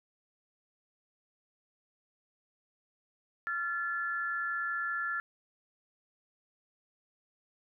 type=tone pair together; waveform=sine; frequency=1375 / 1729.7 Hz; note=F6 / A6; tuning=-27 / -30 cents; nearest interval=major third; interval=397 cents; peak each=-34 / -34 dBFS; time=3.47-5.2 s; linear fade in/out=0 ms; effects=none